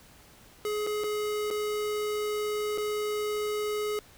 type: tone with dropouts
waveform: square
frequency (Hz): 421.1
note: G#4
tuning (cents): +24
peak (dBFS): -29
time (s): 0.65-3.99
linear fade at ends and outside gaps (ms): 1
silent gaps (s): 0.866-0.871 / 1.037-1.041 / 1.504-1.51 / 2.776-2.781
effects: pink hiss -55 dBFS RMS until 4.17 s

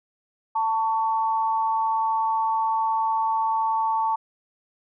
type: tone pair together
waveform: sine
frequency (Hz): 889.7 / 1121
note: A5 / C#6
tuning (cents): +19 / +19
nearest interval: major third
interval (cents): 400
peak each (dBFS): -21 / -28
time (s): 0.55-4.16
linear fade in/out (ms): 10
effects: none

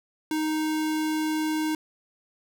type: tone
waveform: square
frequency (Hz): 311.1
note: D#4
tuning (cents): 0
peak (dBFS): -25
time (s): 0.31-1.75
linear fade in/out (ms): 2
effects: none

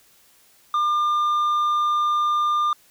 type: tone with tanh clipping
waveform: triangle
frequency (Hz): 1200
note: D6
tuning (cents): +37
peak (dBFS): -19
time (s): 0.74-2.73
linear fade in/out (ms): 2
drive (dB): 9
effects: white hiss -56 dBFS RMS until 2.9 s

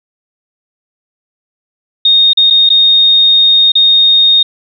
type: tone with dropouts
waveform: sine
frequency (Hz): 3700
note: A#7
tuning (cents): -14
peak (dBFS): -4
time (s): 2.05-4.43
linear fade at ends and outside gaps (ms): 5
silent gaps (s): 2.333-2.372 / 2.502-2.506 / 2.692-2.701 / 3.72-3.753
effects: none

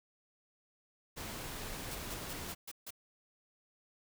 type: noise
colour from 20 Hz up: pink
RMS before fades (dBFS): -43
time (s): 1.16-2.55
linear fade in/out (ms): 20
type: noise bursts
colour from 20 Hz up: white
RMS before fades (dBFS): -45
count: 6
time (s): 1.91-2.906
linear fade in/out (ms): 5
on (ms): 41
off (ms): 150
effects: none

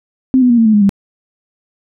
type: tone with pitch steps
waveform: sine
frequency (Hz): 260 / 248.5 / 237.6 / 227.1 / 217.1 / 207.6 / 198.41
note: C4 / B3 / A#3 / A#3 / A3 / G#3 / G3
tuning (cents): -11 / +11 / +33 / -45 / -23 / 0 / +21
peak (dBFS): -6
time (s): 0.34-0.893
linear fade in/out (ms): 0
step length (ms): 79
effects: none

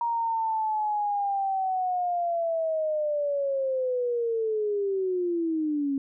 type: linear sweep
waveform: sine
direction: down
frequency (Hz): 943 to 270.7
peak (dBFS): -24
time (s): 0.01-5.98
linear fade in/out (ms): 2
effects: none

